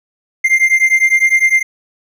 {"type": "beating tone pair", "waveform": "triangle", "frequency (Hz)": [2093, 2102.9], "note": ["C7", "C7"], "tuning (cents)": [0, 8], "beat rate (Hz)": 9.9, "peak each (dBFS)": [-10, -10], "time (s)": [0.44, 1.63], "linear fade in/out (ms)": 10, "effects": []}